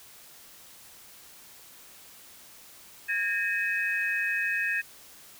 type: tone cluster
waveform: sine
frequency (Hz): 1639 / 1827 / 2540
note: G#6 / A#6 / D#7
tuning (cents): -23 / -35 / +35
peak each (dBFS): -30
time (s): 3.08-4.82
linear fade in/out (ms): 20
effects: white hiss -51 dBFS RMS until 5.39 s